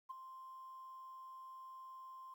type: tone with ADSR envelope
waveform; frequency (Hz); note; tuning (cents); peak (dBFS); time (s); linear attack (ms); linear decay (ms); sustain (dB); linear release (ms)
sine; 1046.5; C6; 0; -40; 0.09-2.34; 18; 11; -10; 4
effects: tanh soft clip ceiling -38 dBFS + 12-bit